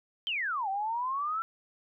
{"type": "exponential two-way sweep", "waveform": "sine", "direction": "down then up", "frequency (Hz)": [3200, 760, 1356], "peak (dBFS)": -29, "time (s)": [0.27, 1.42], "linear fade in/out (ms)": 0, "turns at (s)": 0.69, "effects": []}